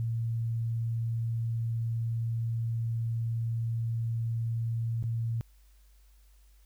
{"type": "tone with dropouts", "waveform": "sine", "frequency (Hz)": 114.9, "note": "A#2", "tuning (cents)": -25, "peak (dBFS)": -28, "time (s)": [0, 5.41], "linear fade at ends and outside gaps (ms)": 0, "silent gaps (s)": [5.026, 5.039], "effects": ["added 50 Hz sine -56 dBFS peak until 6.65 s", "white hiss -69 dBFS RMS until 6.65 s"]}